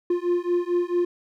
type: beating tone pair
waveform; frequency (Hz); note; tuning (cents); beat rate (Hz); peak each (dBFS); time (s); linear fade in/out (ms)
triangle; 349.2 / 353.7; F4 / F4; 0 / +22; 4.5; -22; 0.1-1.05; 5
effects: none